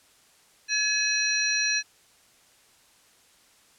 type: tone cluster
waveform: sine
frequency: 1697 / 2551 / 4111 / 5760 Hz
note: G#6 / D#7 / C8 / F#8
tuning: +37 / +43 / -31 / -47 cents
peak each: -28 dBFS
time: 0.68-1.83 s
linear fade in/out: 50 ms
effects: white hiss -59 dBFS RMS until 3.78 s + low-pass 10000 Hz 12 dB/octave